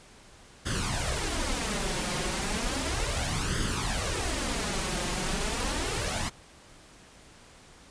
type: noise with flanger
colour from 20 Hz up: pink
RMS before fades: -30 dBFS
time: 0.65-6.3 s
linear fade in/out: 20 ms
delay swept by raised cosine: 0.61 to 5.61 ms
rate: 0.34 Hz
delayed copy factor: +0.65
effects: pink hiss -53 dBFS RMS until 7.9 s + resampled to 22050 Hz